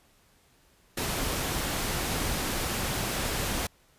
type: noise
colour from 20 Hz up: pink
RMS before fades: -30 dBFS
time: 0.97-3.67 s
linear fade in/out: 5 ms
effects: pink hiss -63 dBFS RMS until 3.98 s + resampled to 32000 Hz